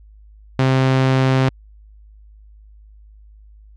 sawtooth tone, 131.7 Hz, C3, 12 cents sharp, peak -9 dBFS, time 0.59-1.49 s, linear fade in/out 2 ms, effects added 52 Hz sine -42 dBFS peak until 3.76 s + low-pass 4000 Hz 12 dB/octave

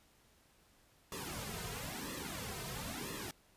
pink noise with flanger, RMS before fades -43 dBFS, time 1.12-3.31 s, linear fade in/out 2 ms, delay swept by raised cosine 1.3 to 3.6 ms, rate 1 Hz, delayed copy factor -0.95, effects pink hiss -68 dBFS RMS until 3.56 s + resampled to 32000 Hz

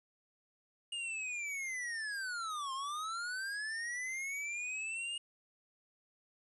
square linear two-way sweep, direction down then up, 2860 to 1047 to 2860 Hz, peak -38 dBFS, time 0.92-5.18 s, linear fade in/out 5 ms, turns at 2.73 s, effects resampled to 24000 Hz + 11-bit

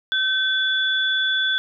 sine tone pair together, 1538 / 3444 Hz, G6 / A7, -33 / -38 cents, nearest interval octave + major second, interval 1395 cents, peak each -21 dBFS, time 0.12-1.58 s, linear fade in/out 0 ms, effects none

